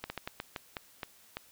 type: slowing click train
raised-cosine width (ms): 0.3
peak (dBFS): -20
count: 9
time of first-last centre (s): 0.04-1.37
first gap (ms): 60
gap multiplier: 1.28
effects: white hiss -60 dBFS RMS until 1.51 s

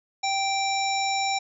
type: harmonic tone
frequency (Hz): 782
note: G5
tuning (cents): -4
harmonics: 1 / 3 / 5 / 7 / 9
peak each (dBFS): -25 / -30 / -32 / -33 / -35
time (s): 0.23-1.39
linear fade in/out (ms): 10
effects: none

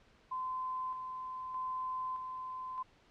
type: tone with tremolo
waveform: sine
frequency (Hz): 1028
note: C6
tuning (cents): -31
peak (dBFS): -35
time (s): 0.31-2.83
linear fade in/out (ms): 10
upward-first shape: square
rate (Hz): 0.81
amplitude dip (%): 40
effects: pink hiss -65 dBFS RMS until 3.1 s + low-pass 4000 Hz 12 dB/octave

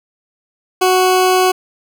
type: tone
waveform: 20% pulse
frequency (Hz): 370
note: F#4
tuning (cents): 0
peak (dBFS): -5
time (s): 0.81-1.52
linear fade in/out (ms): 10
effects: none

